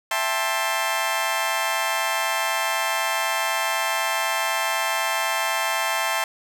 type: chord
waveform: 20% pulse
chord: A minor seventh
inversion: second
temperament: just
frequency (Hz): 660 / 792 / 880 / 1056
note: E5 / G5 / A5 / C6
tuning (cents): +2 / +18 / 0 / +16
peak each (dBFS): -23 / -25 / -22 / -22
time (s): 0.11-6.24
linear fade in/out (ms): 2
effects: none